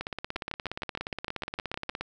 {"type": "two click trains", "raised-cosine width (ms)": 0.3, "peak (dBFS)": [-17, -17], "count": [11, 35], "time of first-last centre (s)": [[0.36, 1.896], [0.01, 2.01]], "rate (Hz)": [6.51, 17], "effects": []}